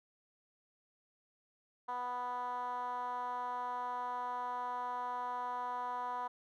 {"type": "tone with band-pass filter", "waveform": "10% pulse", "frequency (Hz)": 246.9, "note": "B3", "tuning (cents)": 0, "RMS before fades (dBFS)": -39, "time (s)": [1.88, 6.28], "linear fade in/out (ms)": 10, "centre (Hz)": 930, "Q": 4.7, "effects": []}